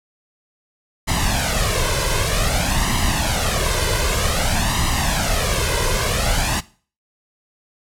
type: noise with flanger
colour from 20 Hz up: pink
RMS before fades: -19 dBFS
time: 1.07-6.61 s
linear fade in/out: 20 ms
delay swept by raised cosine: 1 to 1.99 ms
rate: 0.53 Hz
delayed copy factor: +0.7
effects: noise-tail reverb RT60 0.4 s tail -19 dB re dry + low-pass 11000 Hz 12 dB/octave